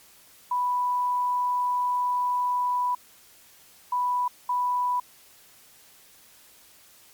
sine tone bursts at uneven times, 987.8 Hz, B5, in tune, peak -22 dBFS, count 3, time 0.51-2.95 / 3.92-4.28 / 4.49-5 s, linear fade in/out 5 ms, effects white hiss -54 dBFS RMS until 7.13 s + MP3 96 kbps

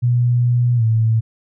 sine tone with pitch glide, 121.6 to 112.15 Hz, B2 to A2, -26 to +34 cents, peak -12 dBFS, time 0.02-1.21 s, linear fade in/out 20 ms, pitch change -140 cents, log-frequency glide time 0.76-0.83 s, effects none

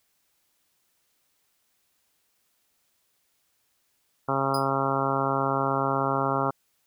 harmonic tone, 136.2 Hz, C#3, 30 cents flat, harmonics 1 / 2 / 3 / 4 / 5 / 6 / 7 / 8 / 9 / 10, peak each -32 / -32 / -32 / -32 / -32 / -32 / -32 / -32 / -32 / -32 dBFS, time 4.28-6.51 s, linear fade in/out 10 ms
sawtooth tone with exponential decay, 4978 Hz, D#8, in tune, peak -26 dBFS, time 4.54-4.7 s, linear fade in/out 5 ms, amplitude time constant 33 ms
effects white hiss -71 dBFS RMS until 6.86 s

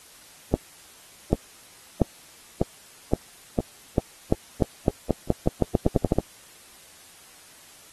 accelerating click train, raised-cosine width 2 ms, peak -5 dBFS, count 20, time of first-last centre 0.54-6.186 s, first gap 790 ms, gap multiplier 0.87, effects white hiss -50 dBFS RMS until 7.92 s + AAC 32 kbps

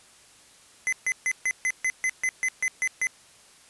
square tone bursts, 2038 Hz, C7, 46 cents flat, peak -23 dBFS, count 12, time 0.87-3.07 s, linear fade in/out 0 ms, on 55 ms, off 140 ms, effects white hiss -54 dBFS RMS until 3.69 s + resampled to 24000 Hz

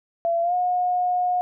sine tone with pitch glide, 677 to 721.4 Hz, E5 to F#5, +46 to -44 cents, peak -19 dBFS, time 0.25-1.41 s, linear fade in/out 0 ms, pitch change +110 cents, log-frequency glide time 0.42-0.54 s, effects none

